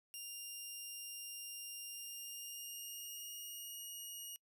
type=tone with pitch glide; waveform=10% pulse; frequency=2800 to 2879 Hz; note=F7 to F#7; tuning=+4 to -48 cents; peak=-38 dBFS; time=0.14-4.36 s; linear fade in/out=0 ms; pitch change=+48 cents; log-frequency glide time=1.9-3.82 s; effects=noise-tail reverb RT60 0.1 s tail -26 dB re dry